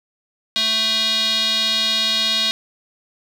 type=tone with band-pass filter; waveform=square; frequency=220.8 Hz; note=A3; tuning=6 cents sharp; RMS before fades=-19 dBFS; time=0.56-2.51 s; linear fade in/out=0 ms; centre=3800 Hz; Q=6; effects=7-bit